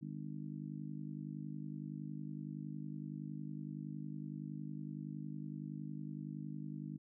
harmonic tone, 50.8 Hz, G#1, 38 cents flat, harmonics 3 / 4 / 5 / 6, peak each -45 / -47 / -49 / -51 dBFS, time 0.01-6.98 s, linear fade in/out 20 ms, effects none

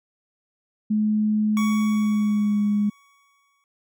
sine tone with pitch glide, 213.2 to 207.1 Hz, G#3 to G#3, +46 to -5 cents, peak -18 dBFS, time 0.9-2.9 s, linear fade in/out 10 ms, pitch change -51 cents, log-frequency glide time 1.86-2.6 s
25% pulse tone with exponential decay, 1122 Hz, C#6, 21 cents sharp, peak -23 dBFS, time 1.57-3.64 s, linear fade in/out 1 ms, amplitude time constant 450 ms
effects none

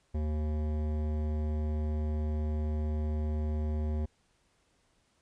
sine tone with hard clipping, 76.3 Hz, D#2, 33 cents flat, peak -31 dBFS, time 0.14-4.06 s, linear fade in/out 10 ms, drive 15 dB, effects pink hiss -71 dBFS RMS until 5.21 s + resampled to 22050 Hz

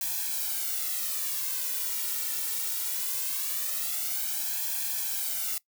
blue noise with flanger, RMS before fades -31 dBFS, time 0.01-5.58 s, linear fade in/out 2 ms, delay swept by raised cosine 1.2 to 2.19 ms, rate 0.21 Hz, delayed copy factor +0.9, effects noise-tail reverb RT60 0.1 s tail -20 dB re dry

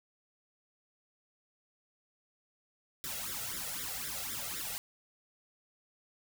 white noise with flanger, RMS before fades -39 dBFS, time 3.04-4.78 s, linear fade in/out 0 ms, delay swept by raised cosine 0.55 to 1.55 ms, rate 3.9 Hz, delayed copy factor +1, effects none

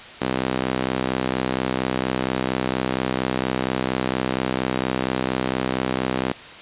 sawtooth tone with high-pass filter, 64.3 Hz, C2, 30 cents flat, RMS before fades -24 dBFS, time 0.21-6.33 s, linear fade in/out 5 ms, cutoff 240 Hz, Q 0.92, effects white hiss -39 dBFS RMS until 6.61 s + resampled to 8000 Hz

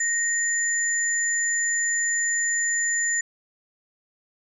sine tone pair together, 1864.7 / 7040 Hz, A#6 / A8, 0 / 0 cents, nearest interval octave + major seventh, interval 2300 cents, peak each -24 / -24 dBFS, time 0-3.21 s, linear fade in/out 5 ms, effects none

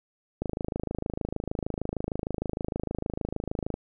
click train, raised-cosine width 2 ms, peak -16 dBFS, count 89, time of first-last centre 0.42-3.741 s, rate 26.5 Hz, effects none

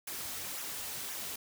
white noise with flanger, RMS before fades -40 dBFS, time 0.07-1.36 s, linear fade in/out 5 ms, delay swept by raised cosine 0.22 to 5.92 ms, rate 1.9 Hz, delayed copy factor -0.55, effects none

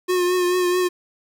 square tone with vibrato, 360 Hz, F#4, 47 cents flat, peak -18 dBFS, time 0.08-0.89 s, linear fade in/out 20 ms, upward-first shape triangle, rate 4.6 Hz, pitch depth 36 cents each way, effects 8-bit

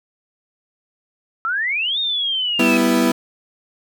sine exponential two-way sweep, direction up then down, 1300 to 3729 to 2555 Hz, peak -18 dBFS, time 1.45-2.77 s, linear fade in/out 0 ms, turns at 1.99 s
35% pulse chord, E minor, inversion first, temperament equal, 196 / 246.9 / 329.6 Hz, G3 / B3 / E4, 0 / 0 / 0 cents, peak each -20 / -15 / -17 dBFS, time 2.59-3.12 s, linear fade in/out 5 ms
effects none

